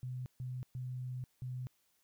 sine tone bursts at uneven times, 126.6 Hz, B2, 43 cents sharp, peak -38 dBFS, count 4, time 0.03-0.26 / 0.4-0.63 / 0.75-1.24 / 1.42-1.67 s, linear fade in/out 0 ms, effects white hiss -75 dBFS RMS until 2.03 s

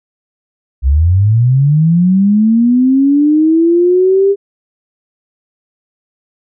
sine linear sweep, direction up, 61.6 to 402.7 Hz, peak -6 dBFS, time 0.82-4.36 s, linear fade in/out 50 ms, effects none

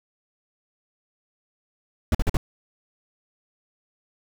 brown noise bursts, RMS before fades -19 dBFS, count 4, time 2.12-2.37 s, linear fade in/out 2 ms, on 28 ms, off 46 ms, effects none

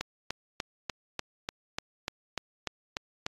click train, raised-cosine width 0.2 ms, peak -14 dBFS, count 12, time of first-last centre 0.01-3.264 s, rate 3.38 Hz, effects AAC 32 kbps

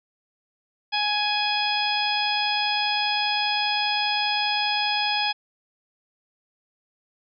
harmonic tone, 835 Hz, G#5, 9 cents sharp, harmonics 1 / 2 / 3 / 4 / 5 / 6, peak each -26 / -32 / -28 / -27 / -36 / -29 dBFS, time 0.92-5.33 s, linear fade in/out 20 ms, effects none

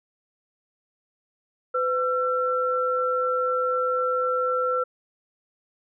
sine tone pair together, 504.9 / 1348 Hz, B4 / E6, +38 / +38 cents, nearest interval octave + perfect fourth, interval 1700 cents, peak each -24 dBFS, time 1.74-4.84 s, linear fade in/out 10 ms, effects none

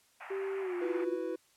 pink band-pass noise, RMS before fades -47 dBFS, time 0.2-1.05 s, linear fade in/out 10 ms, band 670 to 2500 Hz, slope 48 dB/octave
sine tone with pitch glide, 389.1 to 352.7 Hz, G4 to F4, -13 to +17 cents, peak -33 dBFS, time 0.3-1.17 s, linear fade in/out 10 ms, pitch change -170 cents, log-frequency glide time 0.61-0.75 s
triangle chord, E suspended second, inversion none, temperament equal, 329.6 / 370 / 493.9 Hz, E4 / F#4 / B4, 0 / 0 / 0 cents, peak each -36 dBFS, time 0.81-1.36 s, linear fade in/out 10 ms
effects white hiss -67 dBFS RMS until 1.56 s + low-pass 11000 Hz 12 dB/octave

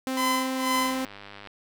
sawtooth tone, 261.6 Hz, C4, in tune, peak -23 dBFS, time 0.07-1.05 s, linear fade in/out 0 ms
sawtooth tone with tremolo, 1019 Hz, C6, 46 cents flat, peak -19 dBFS, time 0.17-1.03 s, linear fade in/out 2 ms, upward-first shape sine, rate 2.1 Hz, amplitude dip 90%
click train, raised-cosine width 0.3 ms, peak -26 dBFS, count 74, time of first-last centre 0.75-1.473 s, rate 101 Hz
effects none

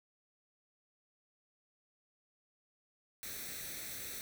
white noise with comb filter, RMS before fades -44 dBFS, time 3.23-4.21 s, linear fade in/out 0 ms, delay 0.5 ms, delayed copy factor +0.65, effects none

